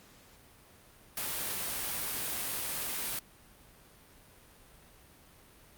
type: noise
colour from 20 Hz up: white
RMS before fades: -35 dBFS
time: 1.17-3.19 s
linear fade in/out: 2 ms
effects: pink hiss -58 dBFS RMS until 5.77 s + Opus 48 kbps